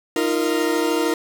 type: chord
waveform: 40% pulse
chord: Eb suspended second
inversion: none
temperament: equal with one note detuned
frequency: 311.1 / 344.2 / 466.2 Hz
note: Eb4 / F4 / Bb4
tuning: 0 / -25 / 0 cents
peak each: -22 dBFS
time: 0.16-1.14 s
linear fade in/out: 2 ms
effects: none